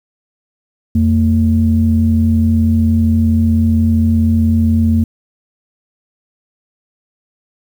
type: tone pair together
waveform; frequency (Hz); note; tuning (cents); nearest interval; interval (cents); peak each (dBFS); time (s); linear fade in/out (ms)
sine; 86.17 / 226.1; F2 / A3; -23 / +47; octave + perfect fourth; 1670; -11; 0.95-5.04; 5
effects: tanh soft clip ceiling -1 dBFS + 7-bit